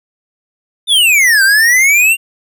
square exponential two-way sweep, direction down then up, 3639 to 1537 to 2810 Hz, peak -7 dBFS, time 0.87-2.17 s, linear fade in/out 50 ms, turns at 1.43 s, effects none

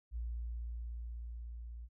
sine tone with level ramp, 58.2 Hz, A#1, 2 cents flat, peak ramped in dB -36 to -44 dBFS, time 0.11-1.89 s, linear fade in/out 50 ms, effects none

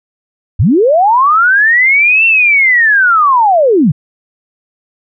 sine linear two-way sweep, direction up then down, 68.8 to 2718 to 122.5 Hz, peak -5 dBFS, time 0.59-3.92 s, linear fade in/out 10 ms, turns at 2.26 s, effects none

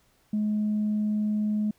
sine tone, 211.5 Hz, G#3, 32 cents sharp, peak -22 dBFS, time 0.33-1.71 s, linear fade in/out 5 ms, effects tanh soft clip ceiling -20 dBFS + pink hiss -65 dBFS RMS until 1.78 s

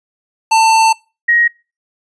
square / sine tone pair in turn, 892 / 1886.2 Hz, A5 / A#6, +23 / +20 cents, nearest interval octave + minor second, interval 1297 cents, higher second, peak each -8 dBFS, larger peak neither, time 0.51-0.93 / 1.28-1.48 s, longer first, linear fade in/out 10 ms, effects noise-tail reverb RT60 0.3 s tail -24 dB re dry + resampled to 22050 Hz

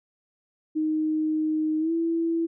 sine tone with pitch glide, 311.1 to 331.5 Hz, D#4 to E4, 0 to +10 cents, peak -22 dBFS, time 0.75-2.47 s, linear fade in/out 20 ms, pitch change +110 cents, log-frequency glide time 1.79-1.92 s, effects none

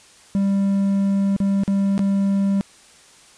triangle tone with dropouts, 197.2 Hz, G3, 11 cents sharp, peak -14 dBFS, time 0.35-2.61 s, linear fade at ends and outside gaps 0 ms, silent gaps 1.364-1.402 / 1.635-1.678 / 1.979-1.992 s, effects white hiss -49 dBFS RMS until 3.37 s + resampled to 22050 Hz

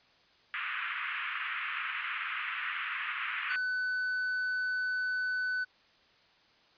pink band-pass noise, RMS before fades -36 dBFS, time 0.54-3.56 s, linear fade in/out 0 ms, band 1200 to 2800 Hz, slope 48 dB/octave
triangle tone, 1500 Hz, F#6, 23 cents sharp, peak -28 dBFS, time 3.49-5.65 s, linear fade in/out 20 ms
effects white hiss -64 dBFS RMS until 6.77 s + resampled to 11025 Hz

